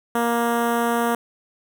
10% pulse tone with notch filter, 234.8 Hz, A#3, 13 cents sharp, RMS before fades -21 dBFS, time 0.15-1.15 s, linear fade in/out 2 ms, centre 4500 Hz, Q 0.55, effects none

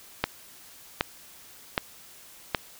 click train, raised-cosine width 0.3 ms, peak -6 dBFS, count 4, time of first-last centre 0.24-2.548 s, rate 1.3 Hz, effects white hiss -50 dBFS RMS until 2.79 s

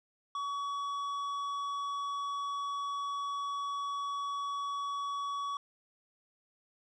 sine tone with tanh clipping, 1130 Hz, C#6, 33 cents sharp, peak -35 dBFS, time 0.35-5.57 s, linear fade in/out 2 ms, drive 9 dB, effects none

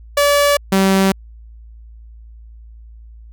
sawtooth tone pair in turn, 575 / 192.72 Hz, D5 / G3, -37 / -29 cents, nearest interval octave + perfect fifth, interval 1892 cents, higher first, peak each -7 dBFS, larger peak neither, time 0.17-0.57 / 0.72-1.12 s, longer neither, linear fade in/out 5 ms, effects added 56 Hz sine -36 dBFS peak until 3.32 s

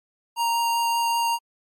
square tone with vibrato, 932.3 Hz, A#5, in tune, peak -21 dBFS, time 0.36-1.39 s, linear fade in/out 50 ms, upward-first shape triangle, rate 5.2 Hz, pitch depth 8 cents each way, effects MP3 64 kbps

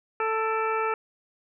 harmonic tone with a mistuned harmonic, 442.3 Hz, A4, 9 cents sharp, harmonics 1 / 2 / 3 / 4 / 5 / 6, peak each -28 / -30 / -28 / -37 / -36 / -39 dBFS, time 0.2-0.94 s, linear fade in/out 2 ms, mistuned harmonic 5, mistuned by +85 cents, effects none

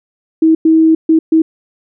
sine tone bursts at uneven times, 321 Hz, E4, 46 cents flat, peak -5 dBFS, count 4, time 0.42-0.55 / 0.65-0.95 / 1.09-1.19 / 1.32-1.42 s, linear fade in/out 5 ms, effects none

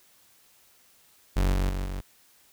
40% pulse tone with level steps, 46.76 Hz, F#1, 19 cents sharp, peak -20 / -22 / -27 / -30 dBFS, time 1.36-2.01 s, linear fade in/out 10 ms, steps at 1.53 / 1.69 / 1.85 s, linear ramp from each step 5 ms, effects white hiss -60 dBFS RMS until 2.52 s

